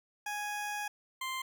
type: tone pair in turn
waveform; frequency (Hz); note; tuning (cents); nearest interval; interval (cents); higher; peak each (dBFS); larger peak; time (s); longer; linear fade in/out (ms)
20% pulse; 830.6 / 1046.5; G#5 / C6; 0 / 0; major third; 400; second; -30 / -30; neither; 0.26-0.88 / 1.21-1.42; first; 5
effects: none